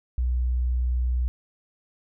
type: tone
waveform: sine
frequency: 61.74 Hz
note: B1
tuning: in tune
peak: -21 dBFS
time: 0.18-1.28 s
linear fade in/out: 0 ms
effects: none